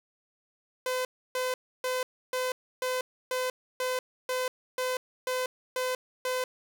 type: tone bursts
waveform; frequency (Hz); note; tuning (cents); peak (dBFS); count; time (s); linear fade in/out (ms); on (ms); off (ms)
sawtooth; 509; C5; -48; -24; 12; 0.86-6.44; 2; 190; 300
effects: none